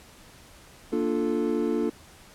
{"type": "chord", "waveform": "triangle", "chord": "Bb major seventh", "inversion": "none", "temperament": "equal", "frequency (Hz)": [233.1, 293.7, 349.2, 440], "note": ["Bb3", "D4", "F4", "A4"], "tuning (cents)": [0, 0, 0, 0], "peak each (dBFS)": -27, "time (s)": [0.92, 1.9], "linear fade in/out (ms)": 10, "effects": ["pink hiss -51 dBFS RMS until 2.34 s", "low-pass 12000 Hz 12 dB/octave"]}